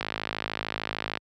click train, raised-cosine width 0.3 ms, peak -12 dBFS, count 63, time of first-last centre 0.01-1.173 s, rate 53.3 Hz, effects high-pass 80 Hz 12 dB/octave

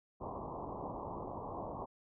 white low-pass noise, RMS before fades -43 dBFS, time 0.2-1.86 s, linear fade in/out 20 ms, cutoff 1100 Hz, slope 96 dB/octave, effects none

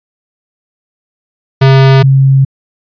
square / sine tone pair in turn, 134.4 / 135.06 Hz, C3 / C#3, +47 / -45 cents, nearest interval unison, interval 8 cents, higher second, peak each -3 dBFS, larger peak neither, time 1.61-2.03 / 2.03-2.45 s, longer neither, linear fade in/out 10 ms, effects resampled to 11025 Hz

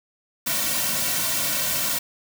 white noise with comb filter, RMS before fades -24 dBFS, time 0.46-1.99 s, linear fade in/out 10 ms, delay 2.4 ms, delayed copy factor -1, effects none

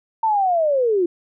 sine linear sweep, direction down, 910 to 334.5 Hz, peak -15 dBFS, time 0.23-1.06 s, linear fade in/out 5 ms, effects none

